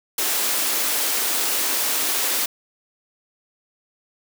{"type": "high-pass noise", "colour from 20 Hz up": "white", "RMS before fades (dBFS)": -22, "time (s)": [0.18, 2.46], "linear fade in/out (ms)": 5, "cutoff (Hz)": 240, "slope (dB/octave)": 48, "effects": []}